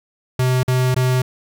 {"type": "tone with dropouts", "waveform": "square", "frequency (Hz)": 127.7, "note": "C3", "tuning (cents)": -42, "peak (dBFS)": -15, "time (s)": [0.39, 1.22], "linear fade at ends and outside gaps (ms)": 5, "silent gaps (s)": [[0.632, 0.679], [0.945, 0.962]], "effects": []}